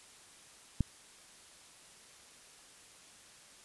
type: click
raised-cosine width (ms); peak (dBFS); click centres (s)
5; -16; 0.807
effects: white hiss -57 dBFS RMS until 3.64 s + resampled to 24000 Hz